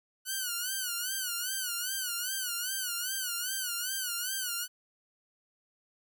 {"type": "tone with vibrato", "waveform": "5% pulse", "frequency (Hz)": 1480, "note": "F#6", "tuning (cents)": 0, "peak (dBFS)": -21, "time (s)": [0.25, 4.68], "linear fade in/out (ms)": 50, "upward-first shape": "sine", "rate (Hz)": 2.5, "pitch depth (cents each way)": 110, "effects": []}